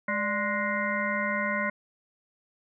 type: harmonic tone with a mistuned harmonic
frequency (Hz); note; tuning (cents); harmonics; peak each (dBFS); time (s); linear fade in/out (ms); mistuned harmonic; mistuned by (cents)
208.7; G#3; +9; 1 / 3 / 5 / 7 / 9 / 10; -33 / -33 / -33 / -33 / -33 / -33; 0.08-1.7; 5; 3; -99
effects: none